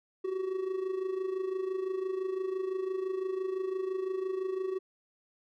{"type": "tone with amplitude modulation", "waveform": "triangle", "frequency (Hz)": 377.3, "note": "F#4", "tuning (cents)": 34, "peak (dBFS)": -26, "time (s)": [0.24, 4.79], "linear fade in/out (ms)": 10, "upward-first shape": "sine", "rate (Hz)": 25.9, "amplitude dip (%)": 65, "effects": []}